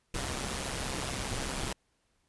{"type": "noise with amplitude modulation", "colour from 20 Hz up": "pink", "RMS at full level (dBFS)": -32, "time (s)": [0.14, 1.73], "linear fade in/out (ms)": 5, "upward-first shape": "sine", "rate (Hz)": 134, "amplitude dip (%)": 65, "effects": ["pink hiss -74 dBFS RMS until 2.28 s", "resampled to 24000 Hz"]}